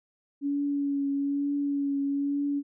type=tone with vibrato; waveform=sine; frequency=282.2 Hz; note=C#4; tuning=31 cents sharp; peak=-25 dBFS; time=0.41-2.63 s; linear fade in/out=50 ms; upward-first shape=triangle; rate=1.1 Hz; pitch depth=23 cents each way; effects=none